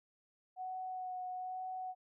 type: tone with vibrato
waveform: sine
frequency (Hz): 740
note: F#5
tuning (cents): 0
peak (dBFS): -39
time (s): 0.56-1.95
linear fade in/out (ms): 50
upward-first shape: sine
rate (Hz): 1.1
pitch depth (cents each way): 14
effects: none